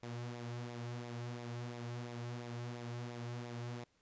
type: tone with flanger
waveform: sawtooth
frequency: 120 Hz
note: B2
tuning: 49 cents flat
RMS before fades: -44 dBFS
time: 0.03-3.84 s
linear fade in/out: 0 ms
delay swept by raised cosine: 0.65 to 4.15 ms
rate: 2.9 Hz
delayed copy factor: -0.5
effects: pink hiss -75 dBFS RMS until 4.01 s + resampled to 16000 Hz